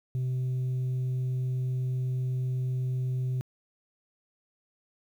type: tone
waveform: sine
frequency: 128 Hz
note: C3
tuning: 38 cents flat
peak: -24 dBFS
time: 0.15-3.41 s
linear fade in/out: 0 ms
effects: tanh soft clip ceiling -26 dBFS + 10-bit